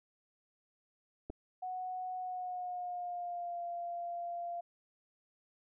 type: clicks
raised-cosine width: 2 ms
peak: -30 dBFS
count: 2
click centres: 1.299 / 1.302 s
type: tone with pitch glide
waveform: sine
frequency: 738 to 692.6 Hz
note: F#5 to F5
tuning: -5 to -15 cents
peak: -37 dBFS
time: 1.62-4.61 s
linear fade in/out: 10 ms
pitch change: -110 cents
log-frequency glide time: 2.17-3.62 s
effects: none